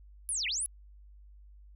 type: linear two-way sweep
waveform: sine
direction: down then up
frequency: 10950 to 1908 to 10950 Hz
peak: -30 dBFS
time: 0.29-0.66 s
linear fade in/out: 0 ms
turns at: 0.47 s
effects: added 50 Hz sine -51 dBFS peak until 1.75 s